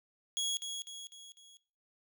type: tone with echo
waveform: 25% pulse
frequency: 3329 Hz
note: G#7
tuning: 3 cents sharp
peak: -28 dBFS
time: 0.37-0.57 s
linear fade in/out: 0 ms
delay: 250 ms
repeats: 4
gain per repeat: -6 dB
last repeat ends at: 1.57 s
effects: noise-tail reverb RT60 0.5 s tail -21 dB re dry